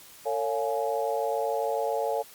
harmonic tone with a mistuned harmonic, 140 Hz, C#3, 18 cents sharp, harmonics 3 / 4 / 5 / 6, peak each -30 / -30 / -32 / -32 dBFS, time 0.25-2.23 s, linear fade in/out 20 ms, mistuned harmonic 3, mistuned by +130 cents, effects white hiss -50 dBFS RMS until 2.34 s + Opus 48 kbps

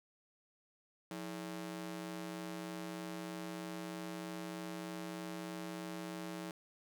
sawtooth ring-modulated tone, 250 Hz, B3, 21 cents sharp, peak -35 dBFS, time 1.11-6.51 s, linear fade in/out 2 ms, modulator 73.4 Hz, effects none

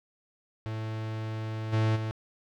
45% pulse tone with level steps, 110 Hz, A2, in tune, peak -32 / -23 / -30 dBFS, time 0.66-2.11 s, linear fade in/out 0 ms, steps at 1.72 / 1.95 s, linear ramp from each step 20 ms, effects low-pass 4000 Hz 12 dB/octave + 10-bit

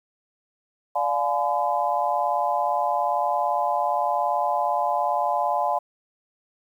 sine chord, D diminished seventh, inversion none, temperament just, 587.3 / 704.8 / 845.8 / 1014.9 Hz, D5 / F5 / Ab5 / Cb6, 0 / +16 / +31 / +47 cents, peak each -28 / -25 / -25 / -27 dBFS, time 0.95-5.79 s, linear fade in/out 10 ms, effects 9-bit

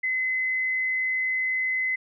sine tone, 2038 Hz, C7, 46 cents flat, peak -23 dBFS, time 0.03-1.96 s, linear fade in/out 10 ms, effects none

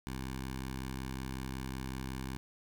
10% pulse tone with notch filter, 65.41 Hz, C2, in tune, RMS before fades -40 dBFS, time 0.07-2.37 s, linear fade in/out 0 ms, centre 500 Hz, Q 1.2, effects none

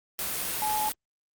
sine tone in noise, 853 Hz, G#5, 46 cents sharp, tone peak -26 dBFS, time 0.62-0.89 s, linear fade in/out 0 ms, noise white, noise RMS -31 dBFS, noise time 0.19-0.92 s, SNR +2 dB, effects Opus 32 kbps

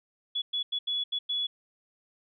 sine tone bursts at uneven times, 3398 Hz, G#7, 39 cents sharp, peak -27 dBFS, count 6, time 0.35-0.42 / 0.53-0.63 / 0.72-0.79 / 0.87-1.04 / 1.12-1.19 / 1.29-1.47 s, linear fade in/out 10 ms, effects none

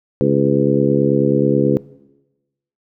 harmonic tone with a mistuned harmonic, 69.3 Hz, C#2, in tune, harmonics 2 / 3 / 4 / 5 / 6 / 7, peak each -19 / -19 / -19 / -19 / -19 / -19 dBFS, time 0.21-1.77 s, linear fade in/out 0 ms, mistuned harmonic 7, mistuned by +47 cents, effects noise-tail reverb RT60 1.0 s tail -20 dB re dry

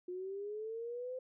sine linear sweep, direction up, 355.3 to 517 Hz, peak -39 dBFS, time 0.08-1.19 s, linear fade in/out 5 ms, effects none

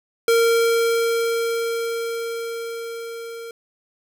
square tone with level ramp, 461.7 Hz, A#4, 17 cents flat, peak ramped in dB -14 to -33 dBFS, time 0.28-3.51 s, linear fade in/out 2 ms, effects none

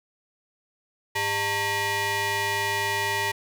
sawtooth ring-modulated tone, 504 Hz, B4, 35 cents sharp, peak -17 dBFS, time 1.15-3.32 s, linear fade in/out 10 ms, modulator 1410 Hz, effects none

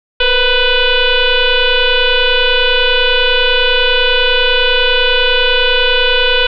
sine tone with frequency modulation, 1494 Hz, F#6, 16 cents sharp, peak -8 dBFS, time 0.2-6.47 s, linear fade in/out 5 ms, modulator 493 Hz, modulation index 4.1, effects none

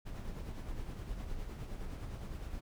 brown noise with tremolo, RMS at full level -40 dBFS, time 0.05-2.61 s, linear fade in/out 20 ms, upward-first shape sine, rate 9.7 Hz, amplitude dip 40%, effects none

